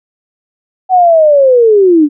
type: linear sweep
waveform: sine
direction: down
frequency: 756 to 282.1 Hz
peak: -3 dBFS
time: 0.89-2.09 s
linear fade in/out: 50 ms
effects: none